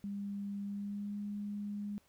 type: tone with pitch glide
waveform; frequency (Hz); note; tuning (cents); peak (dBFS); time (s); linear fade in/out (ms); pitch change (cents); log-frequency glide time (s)
sine; 201 to 205.2; G3 to G#3; +44 to -21; -37; 0.04-1.98; 0; +35; 0.65-1.19
effects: pink hiss -70 dBFS RMS until 2.08 s